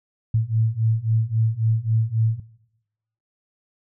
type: beating tone pair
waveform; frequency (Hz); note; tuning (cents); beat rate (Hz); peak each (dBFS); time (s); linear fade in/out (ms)
sine; 110 / 113.7; A2 / A#2; 0 / -43; 3.7; -21; 0.34-2.4; 5
effects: noise-tail reverb RT60 0.9 s tail -20 dB re dry